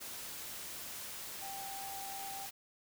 sine tone in noise, 785 Hz, G5, 2 cents sharp, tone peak -44 dBFS, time 1.41-2.47 s, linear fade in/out 20 ms, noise white, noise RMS -45 dBFS, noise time 0-2.51 s, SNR -2 dB, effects none

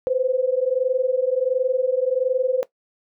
sine tone pair together, 501.9 / 523.3 Hz, B4 / C5, +28 / 0 cents, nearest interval minor second, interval 72 cents, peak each -21 dBFS, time 0.07-2.63 s, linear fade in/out 0 ms, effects noise-tail reverb RT60 0.1 s tail -17 dB re dry

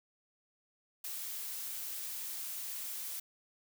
blue noise, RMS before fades -41 dBFS, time 1.04-3.2 s, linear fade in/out 5 ms, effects none

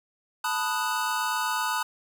square chord, B dominant seventh, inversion third, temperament equal, 880 / 987.8 / 1244.5 / 1480 Hz, A5 / B5 / D#6 / F#6, 0 / 0 / 0 / 0 cents, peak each -32 dBFS, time 0.44-1.83 s, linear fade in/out 5 ms, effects none

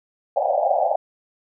pink band-pass noise, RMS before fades -20 dBFS, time 0.36-0.96 s, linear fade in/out 5 ms, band 550 to 820 Hz, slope 96 dB/octave, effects none

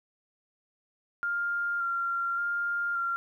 sine tone with vibrato, 1391 Hz, F6, 7 cents flat, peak -27 dBFS, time 1.23-3.16 s, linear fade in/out 0 ms, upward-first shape square, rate 0.87 Hz, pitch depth 14 cents each way, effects 11-bit

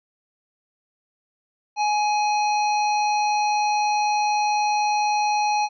harmonic tone with a mistuned harmonic, 838 Hz, G#5, 15 cents sharp, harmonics 1 / 3 / 5 / 7, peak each -19 / -29 / -33 / -36 dBFS, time 1.76-5.69 s, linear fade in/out 50 ms, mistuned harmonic 7, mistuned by -18 cents, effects none

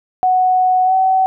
sine tone with pitch glide, 740 to 757.3 Hz, F#5 to F#5, 0 to +40 cents, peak -10 dBFS, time 0.23-1.26 s, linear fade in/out 0 ms, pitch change +40 cents, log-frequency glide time 0.85-0.93 s, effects none

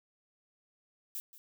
violet noise with echo, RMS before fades -39 dBFS, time 1.15-1.2 s, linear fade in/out 0 ms, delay 180 ms, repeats 1, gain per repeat -15 dB, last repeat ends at 1.38 s, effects none

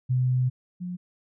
sine tone pair in turn, 127 / 179.09 Hz, B2 / F3, +49 / +44 cents, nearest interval tritone, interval 595 cents, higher second, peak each -20 / -30 dBFS, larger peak first, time 0.09-0.5 / 0.8-0.97 s, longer first, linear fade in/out 20 ms, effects none

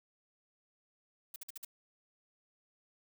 blue noise bursts, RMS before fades -44 dBFS, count 5, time 1.34-1.649 s, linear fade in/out 5 ms, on 21 ms, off 51 ms, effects none

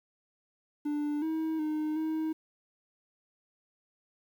triangle tone with pitch steps, 295 / 318.8 / 307.2 / 315.8 Hz, D4 / D#4 / D#4 / D#4, +8 / +42 / -22 / +26 cents, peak -27 dBFS, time 0.85-2.33 s, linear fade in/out 10 ms, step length 370 ms, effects 10-bit

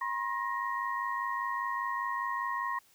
sine tone cluster, 967 / 1072 / 1876 Hz, B5 / C6 / A#6, -37 / +42 / +11 cents, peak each -37 / -33 / -37 dBFS, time 0.01-2.79 s, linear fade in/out 5 ms, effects white hiss -64 dBFS RMS until 2.94 s

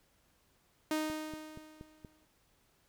sawtooth tone with exponential decay, 310 Hz, D#4, 6 cents flat, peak -26 dBFS, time 0.91-2.25 s, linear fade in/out 2 ms, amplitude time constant 290 ms
click train, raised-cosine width 3 ms, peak -34 dBFS, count 5, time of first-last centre 1.1-2.048 s, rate 4.22 Hz
effects pink hiss -71 dBFS RMS until 2.88 s

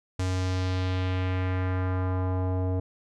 square tone with low-pass filter sweep, 92.5 Hz, F#2, in tune, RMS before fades -27 dBFS, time 0.19-2.8 s, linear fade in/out 5 ms, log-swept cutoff 7600 to 600 Hz, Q 1.5, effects none

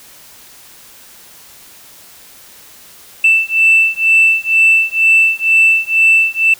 sine beating tone pair, 2657 / 2659.1 Hz, E7 / E7, +13 / +14 cents, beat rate 2.1 Hz, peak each -10 dBFS, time 3.24-6.54 s, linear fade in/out 5 ms, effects tanh soft clip ceiling -2 dBFS + white hiss -40 dBFS RMS until 6.59 s

